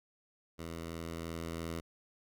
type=tone with level ramp; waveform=10% pulse; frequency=82.9 Hz; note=E2; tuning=10 cents sharp; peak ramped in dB=-33 to -29 dBFS; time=0.58-1.81 s; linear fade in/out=20 ms; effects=none